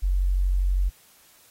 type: tone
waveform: sine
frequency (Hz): 46.25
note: F#1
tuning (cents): 0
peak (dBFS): -19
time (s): 0.02-0.9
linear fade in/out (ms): 20
effects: white hiss -56 dBFS RMS until 1.5 s + AAC 48 kbps